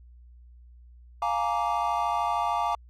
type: chord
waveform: triangle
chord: Bb dominant seventh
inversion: second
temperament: just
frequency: 699.2 / 839.1 / 932.3 / 1165.4 Hz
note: F5 / Ab5 / Bb5 / D6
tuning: +2 / +18 / 0 / -14 cents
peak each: -28 dBFS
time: 1.22-2.75 s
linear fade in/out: 2 ms
effects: added 60 Hz sine -48 dBFS peak until 2.89 s + AAC 48 kbps